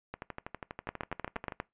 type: two click trains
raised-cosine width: 0.5 ms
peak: -18 / -23 dBFS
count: 7 / 18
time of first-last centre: 0.89-1.601 / 0.14-1.522 s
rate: 8.44 / 12.3 Hz
effects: noise-tail reverb RT60 0.2 s tail -22 dB re dry + resampled to 8000 Hz